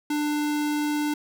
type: tone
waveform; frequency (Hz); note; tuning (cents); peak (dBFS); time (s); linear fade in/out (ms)
square; 297.1; D4; +20; -24; 0.1-1.14; 5
effects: none